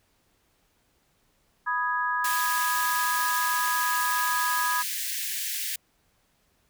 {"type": "chord", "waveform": "sine", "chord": "G# minor", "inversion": "first", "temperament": "equal", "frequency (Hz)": [987.8, 1244.5, 1661.2], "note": ["B5", "D#6", "G#6"], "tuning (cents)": [0, 0, 0], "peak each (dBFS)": [-28, -30, -28], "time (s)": [1.66, 4.83], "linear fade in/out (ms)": 20}
{"type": "high-pass noise", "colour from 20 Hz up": "white", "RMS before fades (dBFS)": -31, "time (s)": [2.24, 5.76], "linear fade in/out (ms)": 5, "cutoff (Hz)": 1600, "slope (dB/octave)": 96}
{"effects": ["pink hiss -68 dBFS RMS until 6.69 s"]}